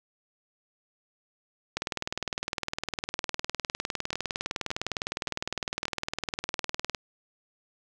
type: two click trains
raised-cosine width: 0.2 ms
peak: -12 / -15 dBFS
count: 103 / 4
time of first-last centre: 1.77-6.948 / 4.13-5.854 s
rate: 19.7 / 1.74 Hz
effects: none